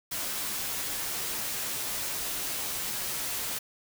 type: noise with comb filter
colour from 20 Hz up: white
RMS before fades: -33 dBFS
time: 0.11-3.59 s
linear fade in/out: 10 ms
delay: 12 ms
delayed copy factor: -0.5
effects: none